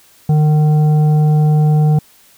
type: tone with frequency modulation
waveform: sine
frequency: 151.7 Hz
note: D#3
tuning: 44 cents flat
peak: -8 dBFS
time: 0.29-1.99 s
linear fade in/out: 5 ms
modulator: 610 Hz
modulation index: 0.28
effects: white hiss -48 dBFS RMS until 2.37 s